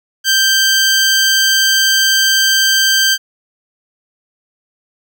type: tone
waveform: 15% pulse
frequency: 1568 Hz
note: G6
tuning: in tune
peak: -3 dBFS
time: 0.24-3.18 s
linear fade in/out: 50 ms
effects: none